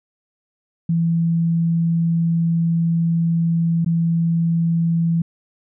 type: tone with dropouts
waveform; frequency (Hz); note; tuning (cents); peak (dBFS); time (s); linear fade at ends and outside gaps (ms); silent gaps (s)
sine; 166.8; E3; +21; -15; 0.89-5.22; 5; 3.847-3.861
effects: none